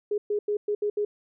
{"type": "tone bursts at uneven times", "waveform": "sine", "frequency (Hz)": 415.3, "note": "G#4", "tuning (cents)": 0, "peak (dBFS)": -23, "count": 6, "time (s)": [[0.11, 0.18], [0.3, 0.39], [0.48, 0.57], [0.68, 0.75], [0.82, 0.9], [0.97, 1.05]], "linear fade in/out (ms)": 5, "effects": []}